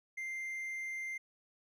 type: tone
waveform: triangle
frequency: 2093 Hz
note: C7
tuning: in tune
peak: -36 dBFS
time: 0.17-1.18 s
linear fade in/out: 10 ms
effects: none